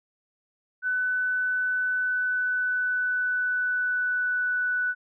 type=tone with pitch glide; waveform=sine; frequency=1500 to 1486.2 Hz; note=F#6 to F#6; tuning=+23 to +7 cents; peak=-23 dBFS; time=0.82-4.95 s; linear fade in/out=50 ms; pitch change=-16 cents; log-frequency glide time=2-4.5 s; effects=none